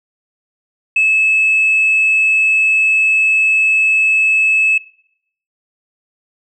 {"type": "tone", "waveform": "sine", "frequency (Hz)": 2600, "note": "E7", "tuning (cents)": -24, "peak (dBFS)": -8, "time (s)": [0.96, 4.78], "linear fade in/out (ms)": 5, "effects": ["noise-tail reverb RT60 0.7 s tail -21 dB re dry", "tanh soft clip ceiling -6 dBFS"]}